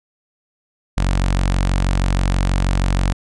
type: tone with notch filter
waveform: sawtooth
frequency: 46.25 Hz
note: F#1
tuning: in tune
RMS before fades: -17 dBFS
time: 0.97-3.13 s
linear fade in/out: 10 ms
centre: 400 Hz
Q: 1.6
effects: resampled to 22050 Hz